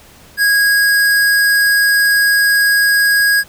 square tone, 1647 Hz, G#6, 15 cents flat, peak -10 dBFS, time 0.37-3.44 s, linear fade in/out 50 ms, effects pink hiss -43 dBFS RMS until 3.48 s

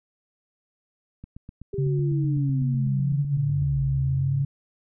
click train, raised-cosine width 5 ms, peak -27 dBFS, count 20, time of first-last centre 1.24-3.624 s, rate 7.97 Hz
sine linear two-way sweep, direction down then up, 402.2 to 53.1 to 109.6 Hz, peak -29 dBFS, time 1.73-4.42 s, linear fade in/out 5 ms, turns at 3.8 s
sine tone with vibrato, 138.59 Hz, C#3, in tune, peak -21 dBFS, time 1.78-4.45 s, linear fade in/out 5 ms, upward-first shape sine, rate 0.77 Hz, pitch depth 56 cents each way
effects none

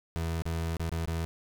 30% pulse tone with dropouts, 82.41 Hz, E2, in tune, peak -27 dBFS, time 0.16-1.25 s, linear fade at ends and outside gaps 0 ms, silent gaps 0.421-0.455 / 0.768-0.796 / 0.894-0.917 / 1.057-1.075 s, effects none

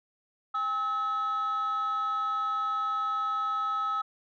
sine tone pair together, 806.3 / 1290 Hz, G5 / E6, +49 / -38 cents, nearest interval minor sixth, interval 813 cents, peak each -35 / -25 dBFS, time 0.54-4.02 s, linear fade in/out 10 ms, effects tanh soft clip ceiling -25 dBFS

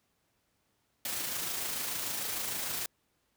white noise with amplitude modulation, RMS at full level -34 dBFS, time 1.05-2.86 s, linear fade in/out 2 ms, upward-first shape sine, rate 26.7 Hz, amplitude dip 30%, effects pink hiss -75 dBFS RMS until 3.36 s + high-pass 60 Hz 12 dB/octave

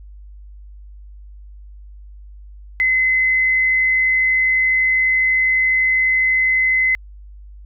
sine tone, 2043 Hz, C7, 42 cents flat, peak -13 dBFS, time 2.8-6.95 s, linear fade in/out 0 ms, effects added 50 Hz sine -36 dBFS peak until 7.65 s

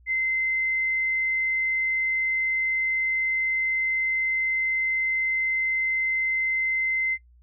sine tone, 2068 Hz, C7, 21 cents flat, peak -22 dBFS, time 0.06-7.18 s, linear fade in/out 50 ms, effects noise-tail reverb RT60 0.1 s tail -22 dB re dry + added 60 Hz sine -52 dBFS peak until 7.42 s

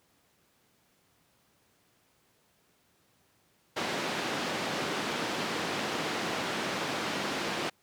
pink band-pass noise, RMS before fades -33 dBFS, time 3.76-7.7 s, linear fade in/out 10 ms, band 210 to 4400 Hz, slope 12 dB/octave, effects pink hiss -68 dBFS RMS until 7.82 s + high-pass 100 Hz 12 dB/octave

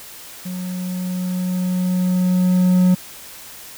triangle tone with level ramp, 182.2 Hz, F#3, 26 cents flat, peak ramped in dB -23 to -8 dBFS, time 0.45-2.95 s, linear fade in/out 10 ms, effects white hiss -38 dBFS RMS until 3.77 s

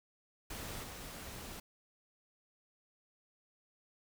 pink noise with level steps, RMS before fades -44 / -47 dBFS, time 0.5-1.6 s, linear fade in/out 5 ms, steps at 0.82 s, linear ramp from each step 20 ms, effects none

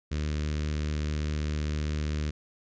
sawtooth tone with notch filter, 75.4 Hz, D2, 46 cents sharp, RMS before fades -30 dBFS, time 0.11-2.31 s, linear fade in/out 10 ms, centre 800 Hz, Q 0.69, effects resampled to 16000 Hz

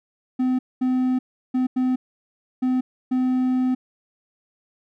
triangle tone bursts at uneven times, 255.3 Hz, C4, 42 cents flat, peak -16 dBFS, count 6, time 0.39-0.59 / 0.81-1.19 / 1.54-1.67 / 1.76-1.96 / 2.62-2.81 / 3.11-3.75 s, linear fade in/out 10 ms, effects none

